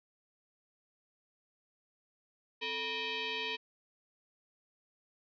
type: tone with frequency modulation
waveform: sine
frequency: 261.6 Hz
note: C4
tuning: in tune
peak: -34 dBFS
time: 2.61-3.57 s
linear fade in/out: 20 ms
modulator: 704 Hz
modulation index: 5.2
effects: none